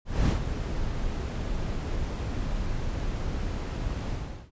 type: noise with ADSR envelope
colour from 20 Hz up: brown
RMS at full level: -21 dBFS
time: 0.05-4.51 s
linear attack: 230 ms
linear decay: 110 ms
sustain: -9 dB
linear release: 400 ms
effects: resampled to 16000 Hz